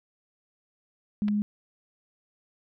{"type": "tone", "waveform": "sine", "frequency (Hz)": 207.7, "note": "G#3", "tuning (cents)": 0, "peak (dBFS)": -23, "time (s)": [1.22, 1.42], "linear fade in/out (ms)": 0}
{"type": "clicks", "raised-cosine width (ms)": 0.3, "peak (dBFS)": -25, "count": 2, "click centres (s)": [1.282, 1.285]}
{"effects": []}